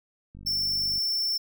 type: click train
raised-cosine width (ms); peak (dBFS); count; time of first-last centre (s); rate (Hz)
5; -33; 32; 0.35-0.979; 49.3
type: tone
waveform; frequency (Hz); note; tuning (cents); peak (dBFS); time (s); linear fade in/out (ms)
square; 5390; E8; +38; -25; 0.46-1.38; 10
effects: none